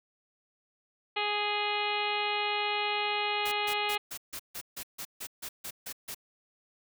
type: harmonic tone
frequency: 415.3 Hz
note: G#4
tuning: in tune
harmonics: 1 / 2 / 3 / 4 / 5 / 6 / 7 / 8 / 9 / 10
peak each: -37 / -33 / -38 / -44 / -37 / -35 / -37 / -40 / -44 / -43 dBFS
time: 1.16-3.98 s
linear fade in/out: 10 ms
type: noise bursts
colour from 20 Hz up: white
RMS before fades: -39 dBFS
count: 13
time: 3.45-6.147 s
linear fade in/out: 10 ms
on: 69 ms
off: 150 ms
effects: none